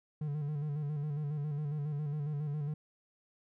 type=tone with vibrato; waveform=triangle; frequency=147.8 Hz; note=D3; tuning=11 cents sharp; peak=-31 dBFS; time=0.21-2.74 s; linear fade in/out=5 ms; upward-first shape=square; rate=7.3 Hz; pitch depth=50 cents each way; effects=none